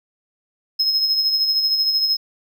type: tone with tremolo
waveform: triangle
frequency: 5150 Hz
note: E8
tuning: 41 cents flat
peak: -13 dBFS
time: 0.79-2.17 s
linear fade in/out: 10 ms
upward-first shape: sine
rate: 13 Hz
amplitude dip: 45%
effects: none